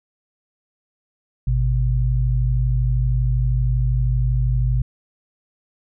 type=tone pair together; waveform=sine; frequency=52.72 / 125.4 Hz; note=G#1 / B2; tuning=+27 / +27 cents; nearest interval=octave + minor third; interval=1500 cents; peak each=-18 / -19 dBFS; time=1.47-4.82 s; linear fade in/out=5 ms; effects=none